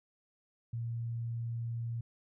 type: tone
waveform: sine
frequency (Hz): 116.54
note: A#2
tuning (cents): 0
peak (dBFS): -34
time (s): 0.73-2.01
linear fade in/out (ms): 5
effects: none